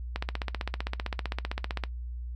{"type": "click train", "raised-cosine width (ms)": 0.3, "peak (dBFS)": -15, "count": 27, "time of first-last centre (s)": [0.16, 1.837], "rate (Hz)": 15.5, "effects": ["noise-tail reverb RT60 0.1 s tail -17 dB re dry", "added 60 Hz sine -34 dBFS peak until 2.35 s"]}